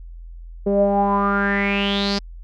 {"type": "tone with low-pass filter sweep", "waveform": "sawtooth", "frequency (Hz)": 200, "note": "G3", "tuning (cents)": 35, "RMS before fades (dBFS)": -19, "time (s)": [0.66, 2.19], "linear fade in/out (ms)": 10, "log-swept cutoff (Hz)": [480, 5000], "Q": 8.2, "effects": ["added 42 Hz sine -34 dBFS peak until 2.43 s"]}